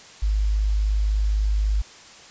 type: tone with quantisation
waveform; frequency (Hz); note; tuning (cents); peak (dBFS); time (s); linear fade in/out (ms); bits
sine; 51.91; G#1; 0; -18; 0.22-1.82; 10; 8
effects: white hiss -45 dBFS RMS until 2.3 s + resampled to 16000 Hz